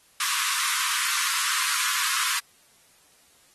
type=high-pass noise; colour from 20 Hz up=pink; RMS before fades=-26 dBFS; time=0.2-2.39 s; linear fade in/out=2 ms; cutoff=1000 Hz; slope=96 dB/octave; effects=white hiss -59 dBFS RMS until 3.54 s + AAC 32 kbps